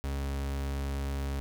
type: tone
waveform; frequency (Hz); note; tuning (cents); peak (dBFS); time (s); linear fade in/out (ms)
40% pulse; 69.1; C#2; -5; -30; 0.04-1.4; 0
effects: none